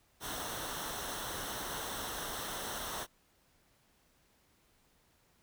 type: noise with comb filter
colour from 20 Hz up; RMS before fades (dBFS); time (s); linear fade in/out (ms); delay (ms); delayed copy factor
pink; -40; 0.2-3.07; 50; 0.42; -0.65
effects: pink hiss -70 dBFS RMS until 5.42 s